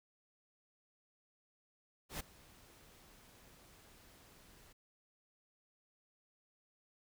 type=noise with ADSR envelope; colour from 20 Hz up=pink; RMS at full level=-41 dBFS; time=2.09-4.73 s; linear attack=110 ms; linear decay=10 ms; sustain=-21 dB; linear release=10 ms; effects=none